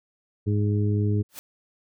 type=harmonic tone; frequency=103.83 Hz; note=G#2; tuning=in tune; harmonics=1 / 2 / 3 / 4; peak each=-21 / -29 / -31 / -32 dBFS; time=0.46-1.23 s; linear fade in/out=20 ms
type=noise with exponential growth; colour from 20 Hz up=white; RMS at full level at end=-34 dBFS; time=1.29-1.39 s; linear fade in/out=0 ms; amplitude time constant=21 ms
effects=none